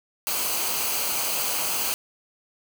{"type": "noise with comb filter", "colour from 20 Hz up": "white", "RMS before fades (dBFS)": -26, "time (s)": [0.27, 1.94], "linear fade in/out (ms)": 0, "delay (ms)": 0.55, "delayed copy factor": -0.55, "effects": []}